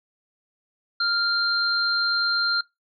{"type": "tone pair together", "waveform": "sine", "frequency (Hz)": [1396.9, 4165], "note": ["F6", "C8"], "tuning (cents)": [0, -9], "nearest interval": "octave + perfect fifth", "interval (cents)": 1891, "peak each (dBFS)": -23, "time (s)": [1, 2.61], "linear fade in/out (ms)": 5, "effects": ["noise-tail reverb RT60 0.2 s tail -22 dB re dry"]}